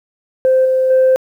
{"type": "tone with level steps", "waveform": "sine", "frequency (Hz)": 520, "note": "C5", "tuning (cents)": -11, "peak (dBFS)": [-7, -10, -6], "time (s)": [0.45, 1.16], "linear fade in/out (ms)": 0, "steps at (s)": [0.65, 0.9], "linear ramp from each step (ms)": 5, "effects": ["tanh soft clip ceiling -5 dBFS", "8-bit"]}